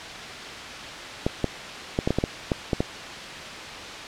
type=clicks; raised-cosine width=2 ms; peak=-8 dBFS; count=10; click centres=1.265 / 1.443 / 1.989 / 2.075 / 2.106 / 2.186 / 2.239 / 2.518 / 2.732 / 2.805 s; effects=white hiss -35 dBFS RMS until 4.07 s + low-pass 4000 Hz 12 dB/octave